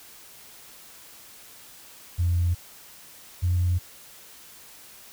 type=tone pair in turn; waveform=sine; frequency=87 / 88.93 Hz; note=F2 / F2; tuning=-6 / +32 cents; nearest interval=unison; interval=38 cents; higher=second; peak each=-19 dBFS; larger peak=neither; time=2.18-2.55 / 3.42-3.79 s; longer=neither; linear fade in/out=20 ms; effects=tanh soft clip ceiling -15 dBFS + white hiss -48 dBFS RMS until 5.12 s